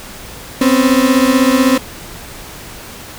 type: beating tone pair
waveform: 35% pulse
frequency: 253.2 / 269.2 Hz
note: B3 / C4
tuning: +43 / +49 cents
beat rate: 16 Hz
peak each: -10 dBFS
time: 0.61-1.78 s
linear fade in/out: 5 ms
effects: pink hiss -32 dBFS RMS until 3.18 s

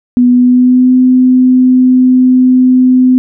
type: tone with pitch glide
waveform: sine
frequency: 246.3 to 254.5 Hz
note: B3 to C4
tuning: -5 to -48 cents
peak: -3 dBFS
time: 0.17-3.18 s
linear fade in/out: 0 ms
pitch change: +57 cents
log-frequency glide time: 0.29-0.94 s
effects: none

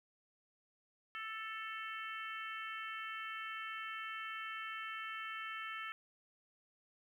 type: harmonic tone with a mistuned harmonic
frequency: 440.5 Hz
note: A4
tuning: 2 cents sharp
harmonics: 3 / 4 / 5 / 6 / 7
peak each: -45 / -47 / -49 / -51 / -52 dBFS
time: 1.15-5.92 s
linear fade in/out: 0 ms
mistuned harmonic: 6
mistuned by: +19 cents
effects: 12-bit

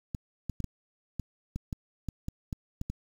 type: clicks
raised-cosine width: 5 ms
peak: -21 dBFS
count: 12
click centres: 0.148 / 0.497 / 0.603 / 0.643 / 1.197 / 1.56 / 1.728 / 2.087 / 2.284 / 2.528 / 2.814 / 2.9 s
effects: 8-bit

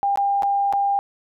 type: tone with dropouts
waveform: sine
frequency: 800 Hz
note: G5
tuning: 35 cents sharp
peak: -17 dBFS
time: 0.03-0.99 s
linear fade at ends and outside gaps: 0 ms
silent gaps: 0.158-0.174 / 0.423-0.432 / 0.726-0.735 s
effects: none

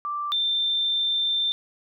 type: tone pair in turn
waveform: sine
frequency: 1174.7 / 3573 Hz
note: D6 / A7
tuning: 0 / +26 cents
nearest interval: octave + perfect fifth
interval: 1926 cents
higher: second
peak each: -26 / -21 dBFS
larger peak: second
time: 0.05-0.32 / 0.32-1.52 s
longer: second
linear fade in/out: 0 ms
effects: none

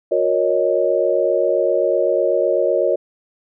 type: chord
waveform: sine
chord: D# minor seventh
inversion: first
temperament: equal with one note detuned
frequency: 362.8 / 466.2 / 554.4 / 622.3 Hz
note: F#4 / A#4 / C#5 / D#5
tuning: -34 / 0 / 0 / 0 cents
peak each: -21 / -21 / -18 / -20 dBFS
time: 0.11-2.96 s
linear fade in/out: 10 ms
effects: none

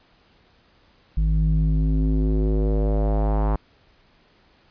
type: tone with low-pass filter sweep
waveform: square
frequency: 52.4 Hz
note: G#1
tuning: 16 cents sharp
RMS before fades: -20 dBFS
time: 1.17-3.56 s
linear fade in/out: 5 ms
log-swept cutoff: 120 to 1000 Hz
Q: 2.4
effects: pink hiss -58 dBFS RMS until 4.7 s + resampled to 11025 Hz

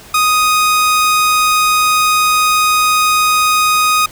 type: tone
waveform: sawtooth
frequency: 1246 Hz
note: D#6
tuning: 2 cents sharp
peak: -6 dBFS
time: 0.14-4.06 s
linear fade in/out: 5 ms
effects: pink hiss -37 dBFS RMS until 4.11 s

